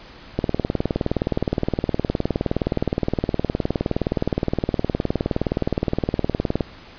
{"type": "click train", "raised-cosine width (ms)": 2, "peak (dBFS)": -6, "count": 121, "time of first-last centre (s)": [0.39, 6.608], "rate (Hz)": 19.3, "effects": ["pink hiss -43 dBFS RMS until 6.98 s", "resampled to 11025 Hz"]}